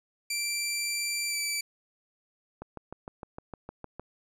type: tone with pitch glide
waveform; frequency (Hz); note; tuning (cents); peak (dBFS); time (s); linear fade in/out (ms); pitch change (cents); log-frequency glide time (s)
15% pulse; 2349 to 2319; D7 to D7; 0 to -22; -22; 0.3-1.61; 5; -22; 1.28-1.36
type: click train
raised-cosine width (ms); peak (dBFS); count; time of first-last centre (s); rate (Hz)
1; -25; 10; 2.62-3.996; 6.54
effects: none